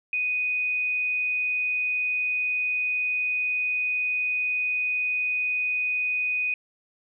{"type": "tone", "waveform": "sine", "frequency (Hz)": 2489, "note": "D#7", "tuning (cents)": 0, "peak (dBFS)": -23, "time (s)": [0.13, 6.54], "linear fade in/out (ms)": 2, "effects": []}